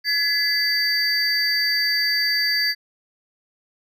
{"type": "tone cluster", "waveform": "triangle", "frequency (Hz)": [1697, 2019, 4642], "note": ["G#6", "B6", "D8"], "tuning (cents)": [37, 38, -21], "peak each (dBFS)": [-23, -24, -19], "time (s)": [0.04, 2.75], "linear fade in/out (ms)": 50, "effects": []}